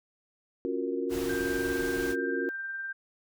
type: chord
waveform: sine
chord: Gb major seventh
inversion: second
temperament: equal with one note detuned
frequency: 275.1 / 349.2 / 370 / 466.2 Hz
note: Db4 / F4 / Gb4 / Bb4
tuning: -13 / 0 / 0 / 0 cents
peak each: -34 dBFS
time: 0.65-2.49 s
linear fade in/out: 0 ms
type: noise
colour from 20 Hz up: pink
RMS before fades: -39 dBFS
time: 1.09-2.16 s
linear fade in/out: 50 ms
type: tone with tremolo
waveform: sine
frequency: 1575 Hz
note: G6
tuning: 8 cents sharp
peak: -32 dBFS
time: 1.29-2.93 s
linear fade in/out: 10 ms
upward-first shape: sine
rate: 20 Hz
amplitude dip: 30%
effects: none